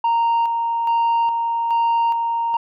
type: tone with tremolo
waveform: sine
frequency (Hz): 928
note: A#5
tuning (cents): -8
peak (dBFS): -12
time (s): 0.04-2.57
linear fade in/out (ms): 5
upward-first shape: square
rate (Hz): 1.2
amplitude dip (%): 45
effects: tanh soft clip ceiling -14 dBFS